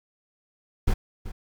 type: noise with echo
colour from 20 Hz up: brown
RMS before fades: -20 dBFS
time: 0.87-0.94 s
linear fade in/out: 10 ms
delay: 380 ms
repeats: 1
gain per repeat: -14 dB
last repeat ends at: 1.32 s
effects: none